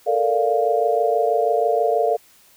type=chord; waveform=sine; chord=Bb major seventh; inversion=third; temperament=equal; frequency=440 / 466.2 / 587.3 / 698.5 Hz; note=A4 / Bb4 / D5 / F5; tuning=0 / 0 / 0 / 0 cents; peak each=-22 / -22 / -23 / -20 dBFS; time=0.06-2.17 s; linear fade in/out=20 ms; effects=white hiss -53 dBFS RMS until 2.56 s